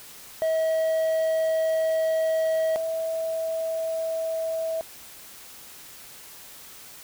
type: tone pair in turn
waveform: triangle / sine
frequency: 642 / 649.5 Hz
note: E5 / E5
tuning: -46 / -26 cents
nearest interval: unison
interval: 20 cents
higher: second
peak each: -19 / -25 dBFS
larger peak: first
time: 0.42-2.76 / 2.76-4.81 s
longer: first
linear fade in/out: 0 ms
effects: white hiss -45 dBFS RMS until 7.03 s